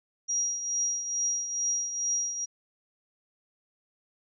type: tone with tremolo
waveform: sine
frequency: 5720 Hz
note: F8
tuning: 41 cents sharp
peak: -24 dBFS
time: 0.28-2.46 s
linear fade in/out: 20 ms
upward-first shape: triangle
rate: 2.3 Hz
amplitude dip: 65%
effects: none